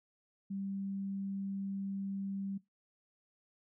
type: tone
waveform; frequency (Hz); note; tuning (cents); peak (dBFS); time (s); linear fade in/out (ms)
sine; 196; G3; 0; -36; 0.5-2.58; 10
effects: noise-tail reverb RT60 0.2 s tail -21 dB re dry